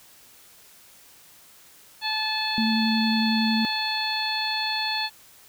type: harmonic tone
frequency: 868 Hz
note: A5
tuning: 24 cents flat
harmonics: 1 / 2 / 3 / 4 / 5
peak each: -30 / -32 / -32 / -32 / -28 dBFS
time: 2.01-5.1 s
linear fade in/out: 50 ms
type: tone with vibrato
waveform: sine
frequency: 222.2 Hz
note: A3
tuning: 17 cents sharp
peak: -21 dBFS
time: 2.58-3.65 s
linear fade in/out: 0 ms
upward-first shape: square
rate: 11 Hz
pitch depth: 11 cents each way
effects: white hiss -52 dBFS RMS until 5.48 s